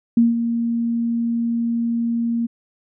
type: tone with ADSR envelope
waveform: sine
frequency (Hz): 233.1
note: A#3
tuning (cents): 0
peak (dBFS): -9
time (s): 0.17-2.47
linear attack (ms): 4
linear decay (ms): 170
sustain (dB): -9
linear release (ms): 16
effects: none